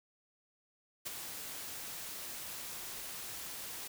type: noise with ADSR envelope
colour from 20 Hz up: white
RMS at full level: -37 dBFS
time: 1.05-3.88 s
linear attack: 20 ms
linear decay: 13 ms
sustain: -7 dB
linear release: 9 ms
effects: none